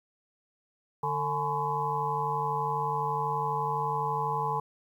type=tone cluster; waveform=sine; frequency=146.9 / 449.5 / 849 / 1013 / 1105 Hz; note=D3 / A4 / G#5 / B5 / C#6; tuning=+1 / +37 / +38 / +44 / -6 cents; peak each=-36 / -36 / -31 / -31 / -38 dBFS; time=1.03-4.6 s; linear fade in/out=5 ms; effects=10-bit